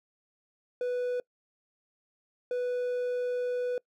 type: tone pair in turn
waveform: triangle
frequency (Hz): 493.9 / 493.9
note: B4 / B4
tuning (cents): 0 / 0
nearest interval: unison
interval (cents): 0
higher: neither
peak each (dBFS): -26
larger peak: neither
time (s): 0.81-1.2 / 2.51-3.78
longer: second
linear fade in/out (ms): 2
effects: noise-tail reverb RT60 0.1 s tail -24 dB re dry